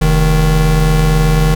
square tone pair together, 44.18 / 155.9 Hz, F1 / D#3, +21 / +4 cents, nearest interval octave + minor seventh, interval 2183 cents, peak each -12 dBFS, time 0.01-1.55 s, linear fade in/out 10 ms, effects none

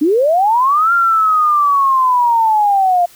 sine linear two-way sweep, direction up then down, 277.2 to 1396.9 to 690 Hz, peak -9 dBFS, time 0.01-3.06 s, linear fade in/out 10 ms, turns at 0.93 s, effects white hiss -44 dBFS RMS until 3.15 s

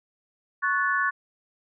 sine chord, F# minor, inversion second, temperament equal with one note detuned, 1108.7 / 1480 / 1738.8 Hz, C#6 / F#6 / A6, 0 / 0 / -21 cents, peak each -26 dBFS, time 0.62-1.11 s, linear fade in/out 20 ms, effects none

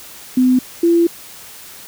sine tone pair in turn, 254.1 / 339.2 Hz, B3 / E4, +49 / +50 cents, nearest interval perfect fourth, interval 501 cents, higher second, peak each -9 dBFS, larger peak neither, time 0.37-0.59 / 0.83-1.07 s, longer second, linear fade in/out 5 ms, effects white hiss -37 dBFS RMS until 1.87 s

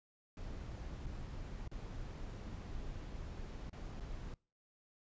brown noise with dropouts, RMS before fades -45 dBFS, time 0.37-4.34 s, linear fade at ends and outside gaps 2 ms, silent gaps 1.061-1.065 / 1.677-1.714 / 3.697-3.729 / 4-4.005 s, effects noise-tail reverb RT60 0.4 s tail -26 dB re dry + resampled to 16000 Hz

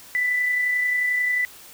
sine tone with amplitude modulation, 1986 Hz, B6, 9 cents sharp, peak -18 dBFS, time 0.15-1.45 s, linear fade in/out 0 ms, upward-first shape sine, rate 31.3 Hz, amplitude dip 30%, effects white hiss -45 dBFS RMS until 1.73 s

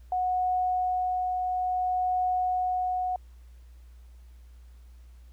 sine tone with tremolo, 733 Hz, F#5, 16 cents flat, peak -23 dBFS, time 0.12-3.16 s, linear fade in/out 2 ms, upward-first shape triangle, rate 0.59 Hz, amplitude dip 30%, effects added 60 Hz sine -47 dBFS peak until 5.32 s + pink hiss -67 dBFS RMS until 5.32 s

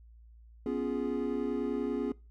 triangle chord, C# dominant seventh, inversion third, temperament equal with one note detuned, 246.9 / 277.2 / 347.6 / 415.3 Hz, B3 / C#4 / E#4 / G#4, 0 / 0 / -8 / 0 cents, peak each -33 / -33 / -36 / -33 dBFS, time 0.66-2.12 s, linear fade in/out 2 ms, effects noise-tail reverb RT60 0.3 s tail -22 dB re dry + added 57 Hz sine -52 dBFS peak until 2.3 s

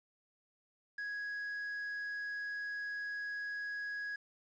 triangle tone, 1663 Hz, G#6, 2 cents sharp, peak -36 dBFS, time 0.98-4.16 s, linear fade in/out 5 ms, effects resampled to 16000 Hz + 11-bit

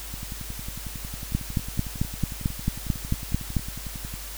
two click trains, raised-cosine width 5 ms, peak -10 / -23 dBFS, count 11 / 45, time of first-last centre 1.35-3.567 / 0.14-4.14 s, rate 4.51 / 11 Hz, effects added 50 Hz sine -38 dBFS peak until 4.37 s + white hiss -39 dBFS RMS until 4.37 s

